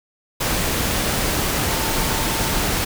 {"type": "tone in noise", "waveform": "sine", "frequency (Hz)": 899, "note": "A5", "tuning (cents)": 37, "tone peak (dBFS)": -31, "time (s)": [1.68, 2.63], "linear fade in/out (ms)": 10, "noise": "pink", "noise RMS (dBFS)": -21, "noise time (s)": [0.4, 2.85], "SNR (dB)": -13, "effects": []}